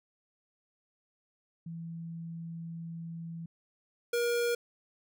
sine / square tone pair in turn, 166.2 / 475.5 Hz, E3 / A#4, +15 / +34 cents, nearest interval octave + tritone, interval 1819 cents, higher second, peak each -38 / -28 dBFS, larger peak second, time 1.66-3.46 / 4.13-4.55 s, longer first, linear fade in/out 5 ms, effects none

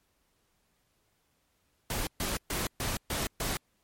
pink noise bursts, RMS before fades -32 dBFS, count 6, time 1.9-3.57 s, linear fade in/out 2 ms, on 170 ms, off 130 ms, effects pink hiss -73 dBFS RMS until 3.83 s + MP3 64 kbps

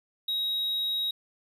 triangle tone, 3805 Hz, A#7, 35 cents sharp, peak -25 dBFS, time 0.28-1.11 s, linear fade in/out 5 ms, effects none

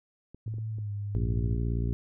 clicks, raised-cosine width 3 ms, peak -33 dBFS, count 5, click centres 0.346 / 0.479 / 0.54 / 0.584 / 0.785 s
sine tone with pitch glide, 110 to 102.04 Hz, A2 to G#2, 0 to -30 cents, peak -31 dBFS, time 0.46-1.57 s, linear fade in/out 5 ms, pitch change -130 cents, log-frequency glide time 0.71-0.91 s
harmonic tone, 58 Hz, A#1, 8 cents flat, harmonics 1 / 2 / 3 / 4 / 5 / 6 / 7, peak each -29 / -30 / -37 / -39 / -42 / -44 / -43 dBFS, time 1.15-1.93 s, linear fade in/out 0 ms
effects none

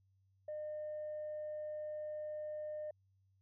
sine tone, 607 Hz, D#5, 43 cents flat, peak -39 dBFS, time 0.48-2.91 s, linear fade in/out 5 ms, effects tanh soft clip ceiling -37 dBFS + added 96 Hz sine -70 dBFS peak until 3.41 s

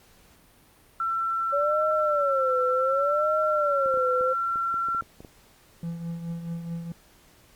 sine tone with pitch glide, 1345 to 1359.1 Hz, E6 to F6, +34 to -48 cents, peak -24 dBFS, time 1-5.01 s, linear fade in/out 2 ms, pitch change +18 cents, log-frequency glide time 3.22-3.5 s
sine tone with vibrato, 560 Hz, C#5, 18 cents sharp, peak -23 dBFS, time 1.52-4.34 s, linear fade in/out 20 ms, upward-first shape sine, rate 0.67 Hz, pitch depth 180 cents each way
clicks, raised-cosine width 2 ms, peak -30 dBFS, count 11, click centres 3.86 / 3.941 / 3.974 / 4.21 / 4.558 / 4.742 / 4.886 / 4.948 / 5.023 / 5.205 / 5.248 s
triangle tone with tremolo, 168.3 Hz, E3, 36 cents sharp, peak -26 dBFS, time 5.83-6.92 s, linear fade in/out 2 ms, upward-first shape triangle, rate 4.7 Hz, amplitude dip 60%
effects pink hiss -57 dBFS RMS until 7.55 s + Opus 48 kbps

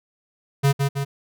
square tone with echo, 139.3 Hz, C#3, 9 cents sharp, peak -15 dBFS, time 0.63-0.73 s, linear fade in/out 20 ms, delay 160 ms, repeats 2, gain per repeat -4 dB, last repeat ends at 1.05 s, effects none

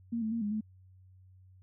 sine tone with pitch steps, 232.4 / 219 / 230.8 / 206.8 / 215.5 Hz, A#3 / A3 / A#3 / G#3 / A3, -5 / -8 / -17 / -7 / -36 cents, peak -30 dBFS, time 0.12-0.61 s, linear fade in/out 10 ms, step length 98 ms, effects added 93 Hz sine -55 dBFS peak until 1.62 s

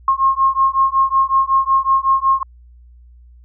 sine beating tone pair, 1072 / 1077.4 Hz, C6 / C#6, +42 / -50 cents, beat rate 5.4 Hz, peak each -15 dBFS, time 0.08-2.43 s, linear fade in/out 2 ms, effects added 60 Hz sine -41 dBFS peak until 3.44 s

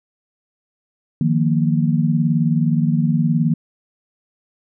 sine chord, Eb suspended second, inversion none, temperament equal, 155.56 / 174.61 / 233.1 Hz, Eb3 / F3 / Bb3, 0 / 0 / 0 cents, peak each -17 / -20 / -19 dBFS, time 1.21-3.54 s, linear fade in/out 2 ms, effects none

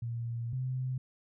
sine tone pair in turn, 117.2 / 128.63 Hz, A#2 / C3, +10 / -29 cents, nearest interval major second, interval 161 cents, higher second, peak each -33 / -31 dBFS, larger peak second, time 0.02-0.53 / 0.53-0.98 s, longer first, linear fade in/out 5 ms, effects none

